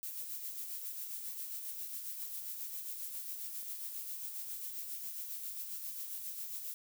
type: noise with tremolo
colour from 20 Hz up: violet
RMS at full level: -41 dBFS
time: 0.03-6.74 s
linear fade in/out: 0 ms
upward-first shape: sine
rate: 7.4 Hz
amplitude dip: 40%
effects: none